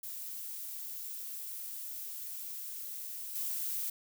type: noise with level steps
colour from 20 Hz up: violet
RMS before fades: -42 / -36 dBFS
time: 0.03-3.9 s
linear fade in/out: 5 ms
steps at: 3.35 s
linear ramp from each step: 10 ms
effects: none